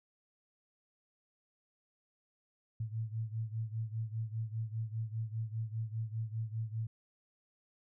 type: beating tone pair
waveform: sine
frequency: 110 / 115 Hz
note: A2 / A#2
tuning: 0 / -23 cents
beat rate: 5 Hz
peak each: -37 / -40 dBFS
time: 2.8-6.87 s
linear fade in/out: 5 ms
effects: none